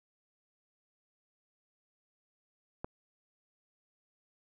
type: click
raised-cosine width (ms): 1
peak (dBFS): -23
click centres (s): 2.845
effects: none